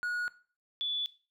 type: tone pair in turn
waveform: triangle / sine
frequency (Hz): 1452 / 3453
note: F#6 / A7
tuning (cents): -33 / -33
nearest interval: octave + minor third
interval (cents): 1500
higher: second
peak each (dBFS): -29 / -30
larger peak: first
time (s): 0.03-0.28 / 0.81-1.06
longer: neither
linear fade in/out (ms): 0
effects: noise-tail reverb RT60 0.4 s tail -17 dB re dry